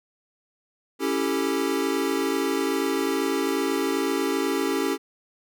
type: chord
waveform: square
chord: A dominant seventh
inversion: first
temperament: equal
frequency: 277.2 / 329.6 / 392 / 440 Hz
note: C#4 / E4 / G4 / A4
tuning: 0 / 0 / 0 / 0 cents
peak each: -28 / -30 / -28 / -31 dBFS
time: 0.99-4.98 s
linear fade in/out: 50 ms
effects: none